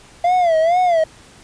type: tone with vibrato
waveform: triangle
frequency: 682 Hz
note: F5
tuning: 41 cents flat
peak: -10 dBFS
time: 0.24-1.04 s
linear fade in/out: 5 ms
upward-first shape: sine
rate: 2.2 Hz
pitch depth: 130 cents each way
effects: pink hiss -45 dBFS RMS until 1.43 s + resampled to 22050 Hz